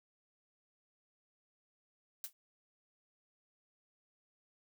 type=noise with exponential decay; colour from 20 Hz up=blue; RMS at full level=-37 dBFS; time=2.24-2.33 s; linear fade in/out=1 ms; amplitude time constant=18 ms; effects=none